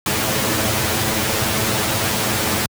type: noise with comb filter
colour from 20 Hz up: pink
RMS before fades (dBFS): -19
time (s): 0.06-2.66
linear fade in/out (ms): 2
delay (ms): 9.2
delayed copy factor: +0.9
effects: high-pass 80 Hz 12 dB/octave